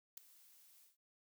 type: noise with ADSR envelope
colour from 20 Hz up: blue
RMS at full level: -44 dBFS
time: 0.17-0.97 s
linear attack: 6 ms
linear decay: 4 ms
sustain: -21 dB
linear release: 150 ms
effects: none